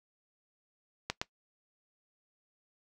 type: clicks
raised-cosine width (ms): 0.2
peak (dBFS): -14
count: 2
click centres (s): 1.1 / 1.215
effects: noise-tail reverb RT60 0.1 s tail -19 dB re dry